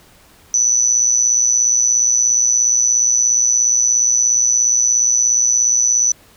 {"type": "tone with amplitude modulation", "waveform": "sine", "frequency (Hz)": 5980, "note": "F#8", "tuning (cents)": 17, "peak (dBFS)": -8, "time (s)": [0.54, 6.12], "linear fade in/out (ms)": 2, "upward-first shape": "sine", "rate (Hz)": 117, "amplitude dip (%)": 75, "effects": ["pink hiss -48 dBFS RMS until 6.36 s"]}